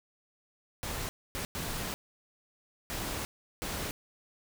pink noise bursts at uneven times, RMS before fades -36 dBFS, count 5, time 0.83-1.09 / 1.35-1.45 / 1.55-1.94 / 2.9-3.25 / 3.62-3.91 s, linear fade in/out 0 ms, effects none

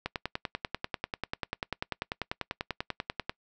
click train, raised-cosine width 0.3 ms, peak -15 dBFS, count 34, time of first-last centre 0.06-3.295 s, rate 10.2 Hz, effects noise-tail reverb RT60 0.1 s tail -24 dB re dry

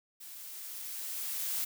blue noise with level ramp, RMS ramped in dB -48 to -33 dBFS, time 0.2-1.65 s, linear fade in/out 10 ms, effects none

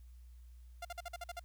sawtooth tone bursts, 697 Hz, F5, 4 cents flat, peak -37 dBFS, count 8, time 0.82-1.396 s, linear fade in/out 5 ms, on 30 ms, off 48 ms, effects added 60 Hz sine -52 dBFS peak until 1.44 s + white hiss -75 dBFS RMS until 1.44 s

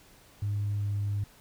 sine tone with pitch glide, 102.5 to 101.85 Hz, G#2 to G#2, -22 to -33 cents, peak -26 dBFS, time 0.42-1.24 s, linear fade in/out 5 ms, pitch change -11 cents, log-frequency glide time 0.79-0.84 s, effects tanh soft clip ceiling -24 dBFS + pink hiss -57 dBFS RMS until 1.4 s

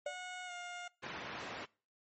sine tone with exponential decay, 585 Hz, D5, 7 cents flat, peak -33 dBFS, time 0.06-0.18 s, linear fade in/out 5 ms, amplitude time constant 26 ms
15% pulse tone with pitch glide, 729 to 709.5 Hz, F#5 to F5, -26 to +27 cents, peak -37 dBFS, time 0.06-0.88 s, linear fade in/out 5 ms, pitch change -47 cents, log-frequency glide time 0.46-0.52 s
white band-pass noise, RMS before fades -45 dBFS, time 1.02-1.66 s, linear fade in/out 20 ms, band 100 to 2100 Hz, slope 12 dB/octave
effects noise-tail reverb RT60 0.4 s tail -25 dB re dry + MP3 32 kbps

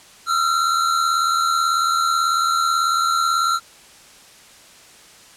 square tone pair together, 1286.8 / 1365 Hz, E6 / F6, -42 / -40 cents, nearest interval minor second, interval 102 cents, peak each -24 / -18 dBFS, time 0.26-3.6 s, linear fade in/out 50 ms, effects white hiss -46 dBFS RMS until 5.36 s + low-pass 9000 Hz 12 dB/octave

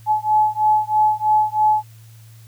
sine beating tone pair, 854 / 857.1 Hz, G#5 / A5, +48 / -46 cents, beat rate 3.1 Hz, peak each -17 dBFS, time 0.06-1.84 s, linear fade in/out 50 ms, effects added 112 Hz sine -41 dBFS peak until 2.47 s + white hiss -53 dBFS RMS until 2.47 s

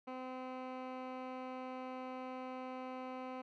15% pulse tone with low-pass filter, 257 Hz, C4, 31 cents flat, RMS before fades -45 dBFS, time 0.07-3.42 s, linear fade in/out 10 ms, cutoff 2000 Hz, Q 1, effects none

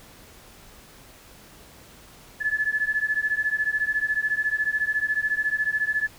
sine beating tone pair, 1718 / 1732 Hz, A6 / A6, -42 / -28 cents, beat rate 14 Hz, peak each -25 dBFS, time 2.4-6.08 s, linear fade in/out 20 ms, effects pink hiss -49 dBFS RMS until 6.18 s

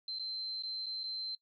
sine tone with dropouts, 4105 Hz, C8, 34 cents flat, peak -37 dBFS, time 0.08-1.35 s, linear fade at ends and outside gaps 2 ms, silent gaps 0.187-0.195 / 0.624-0.634 / 0.86-0.865 / 1.034-1.039 s, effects noise-tail reverb RT60 0.1 s tail -21 dB re dry

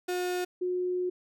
35% pulse / sine tone pair in turn, 360 / 362 Hz, F#4 / F#4, -47 / -38 cents, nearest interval unison, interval 9 cents, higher second, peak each -27 dBFS, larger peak neither, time 0.08-0.45 / 0.61-1.1 s, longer second, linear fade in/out 10 ms, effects none

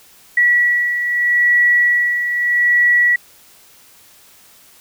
sine beating tone pair, 1937 / 1937.79 Hz, B6 / B6, -34 / -33 cents, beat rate 0.79 Hz, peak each -20 / -12 dBFS, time 0.37-3.16 s, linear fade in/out 5 ms, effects white hiss -47 dBFS RMS until 4.8 s

